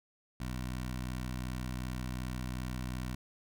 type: tone with notch filter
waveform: 15% pulse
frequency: 62.7 Hz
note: B1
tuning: 27 cents sharp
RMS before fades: -38 dBFS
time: 0.4-3.15 s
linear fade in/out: 5 ms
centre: 520 Hz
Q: 1.3
effects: none